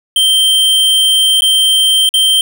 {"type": "tone with dropouts", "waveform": "square", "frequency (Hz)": 3136, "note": "G7", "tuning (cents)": 0, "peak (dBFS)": -8, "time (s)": [0.16, 2.41], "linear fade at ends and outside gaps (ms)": 2, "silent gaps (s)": [[1.408, 1.42], [2.091, 2.139]], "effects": []}